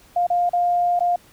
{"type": "tone with dropouts", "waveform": "sine", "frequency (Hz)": 704, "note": "F5", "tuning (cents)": 14, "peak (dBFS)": -16, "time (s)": [0.16, 1.16], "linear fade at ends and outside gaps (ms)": 5, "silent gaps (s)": [[0.268, 0.301], [0.494, 0.532], [0.993, 1.005]], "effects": ["pink hiss -52 dBFS RMS until 1.32 s"]}